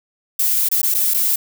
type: noise with dropouts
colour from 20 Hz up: violet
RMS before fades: -17 dBFS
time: 0.39-1.36 s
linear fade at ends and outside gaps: 5 ms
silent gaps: 0.688-0.714 / 0.817-0.83 / 0.942-0.946 / 1.138-1.143 s
effects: none